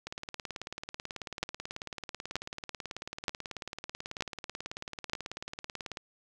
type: two click trains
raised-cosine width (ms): 0.2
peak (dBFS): -12 / -21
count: 5 / 109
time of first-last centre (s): 1.43-5.134 / 0.07-5.972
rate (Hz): 1.08 / 18.3
effects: none